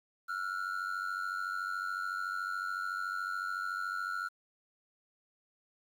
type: ring-modulated tone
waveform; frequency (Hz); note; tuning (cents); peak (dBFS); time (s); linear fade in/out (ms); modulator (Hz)
triangle; 1396.9; F6; 0; -29; 0.28-4.29; 20; 46.9
effects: 10-bit